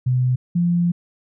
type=tone pair in turn; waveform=sine; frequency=126.5 / 173.43 Hz; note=B2 / F3; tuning=+42 / -12 cents; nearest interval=perfect fourth; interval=546 cents; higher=second; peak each=-15 dBFS; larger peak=neither; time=0.06-0.36 / 0.55-0.92 s; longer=second; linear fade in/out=10 ms; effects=none